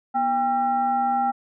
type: tone with frequency modulation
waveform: sine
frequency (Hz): 797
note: G5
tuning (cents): +28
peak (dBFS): -19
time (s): 0.14-1.32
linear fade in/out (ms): 20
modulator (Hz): 555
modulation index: 0.57
effects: none